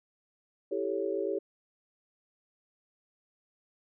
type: chord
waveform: sine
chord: A dominant seventh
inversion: second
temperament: equal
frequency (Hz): 329.6 / 392 / 440 / 554.4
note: E4 / G4 / A4 / C#5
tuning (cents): 0 / 0 / 0 / 0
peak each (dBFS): -37 / -32 / -35 / -36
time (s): 0.71-1.39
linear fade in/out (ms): 10
effects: none